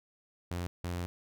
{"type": "tone bursts at uneven times", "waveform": "sawtooth", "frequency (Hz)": 87.8, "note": "F2", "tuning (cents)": 10, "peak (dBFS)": -30, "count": 2, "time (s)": [[0.51, 0.67], [0.84, 1.06]], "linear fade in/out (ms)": 0, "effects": []}